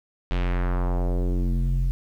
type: tone with low-pass filter sweep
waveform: square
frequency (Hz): 44.58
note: F1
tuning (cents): +36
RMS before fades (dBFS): -23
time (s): 0.31-1.91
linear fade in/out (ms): 0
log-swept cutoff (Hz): 3400 to 100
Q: 1.7
effects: 9-bit